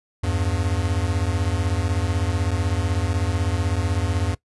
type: beating tone pair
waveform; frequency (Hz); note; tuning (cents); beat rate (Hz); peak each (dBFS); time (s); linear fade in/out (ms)
square; 82.41 / 98.41; E2 / G2; 0 / +7; 16; -24; 0.23-4.35; 10
effects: noise-tail reverb RT60 0.1 s tail -20 dB re dry + resampled to 24000 Hz